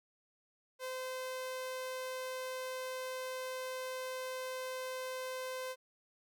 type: tone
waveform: sawtooth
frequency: 515 Hz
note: C5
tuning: 28 cents flat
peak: -35 dBFS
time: 0.79-5.76 s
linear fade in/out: 50 ms
effects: none